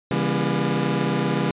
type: chord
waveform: 25% pulse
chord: C# diminished seventh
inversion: none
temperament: just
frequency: 138.59 / 166.31 / 199.57 / 239.5 Hz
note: C#3 / E3 / G3 / Bb3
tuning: 0 / +16 / +31 / +47 cents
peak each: -22 / -22 / -22 / -24 dBFS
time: 0.11-1.51 s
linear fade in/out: 2 ms
effects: resampled to 8000 Hz